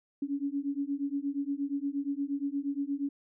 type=beating tone pair; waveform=sine; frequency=277.2 / 285.7 Hz; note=C#4 / D4; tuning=0 / -48 cents; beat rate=8.5 Hz; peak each=-33 / -33 dBFS; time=0.22-3.09 s; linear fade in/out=5 ms; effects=none